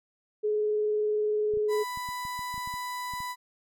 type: tone with vibrato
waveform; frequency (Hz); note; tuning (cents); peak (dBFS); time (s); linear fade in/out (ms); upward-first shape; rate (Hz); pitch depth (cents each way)
sine; 423.5; G#4; +34; -24; 0.43-1.84; 20; square; 20; 15
type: clicks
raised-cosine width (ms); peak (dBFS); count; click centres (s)
5; -34; 12; 1.538 / 1.572 / 1.974 / 2.089 / 2.252 / 2.392 / 2.542 / 2.579 / 2.675 / 2.74 / 3.137 / 3.204
type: tone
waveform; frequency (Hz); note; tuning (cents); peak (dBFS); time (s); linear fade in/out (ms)
35% pulse; 992; B5; +7; -31; 1.68-3.36; 50
effects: none